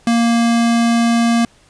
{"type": "tone", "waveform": "square", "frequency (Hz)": 233.1, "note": "A#3", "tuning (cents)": 0, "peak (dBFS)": -12, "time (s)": [0.07, 1.45], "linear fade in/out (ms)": 2, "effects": ["pink hiss -51 dBFS RMS until 1.69 s", "resampled to 22050 Hz"]}